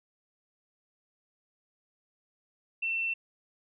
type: tone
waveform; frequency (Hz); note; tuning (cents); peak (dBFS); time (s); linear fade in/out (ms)
sine; 2691; E7; +35; -28; 2.82-3.14; 10
effects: none